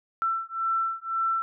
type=beating tone pair; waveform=sine; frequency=1339 / 1340.9 Hz; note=E6 / E6; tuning=+27 / +29 cents; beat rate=1.9 Hz; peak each=-28 dBFS; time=0.22-1.42 s; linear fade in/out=0 ms; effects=none